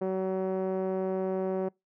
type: tone with low-pass filter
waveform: 5% pulse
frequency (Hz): 188.6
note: F#3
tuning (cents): +33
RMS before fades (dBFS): -30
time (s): 0.01-1.69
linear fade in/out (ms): 10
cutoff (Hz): 460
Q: 1.8
effects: noise-tail reverb RT60 0.2 s tail -26 dB re dry